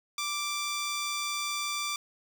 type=tone; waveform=10% pulse; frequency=1174.7 Hz; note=D6; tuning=in tune; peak=-22 dBFS; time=0.18-1.96 s; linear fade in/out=2 ms; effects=none